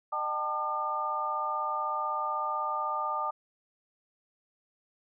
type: tone cluster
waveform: sine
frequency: 609 / 773 / 889 / 1205 Hz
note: D#5 / G5 / A5 / D6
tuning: -37 / -24 / +18 / +44 cents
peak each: -39 / -38 / -34 / -31 dBFS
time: 0.12-3.31 s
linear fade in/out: 10 ms
effects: none